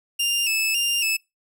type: tone with vibrato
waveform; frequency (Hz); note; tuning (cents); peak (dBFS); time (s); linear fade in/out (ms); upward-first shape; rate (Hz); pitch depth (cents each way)
sawtooth; 2704; E7; +43; -17; 0.19-1.17; 10; square; 1.8; 59
effects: noise-tail reverb RT60 0.2 s tail -21 dB re dry